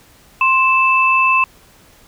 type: tone pair together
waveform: sine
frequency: 1049.5 / 2637 Hz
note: C6 / E7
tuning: +5 / 0 cents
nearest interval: octave + major third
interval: 1595 cents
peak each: -13 dBFS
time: 0.41-1.44 s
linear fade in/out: 2 ms
effects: pink hiss -48 dBFS RMS until 2.07 s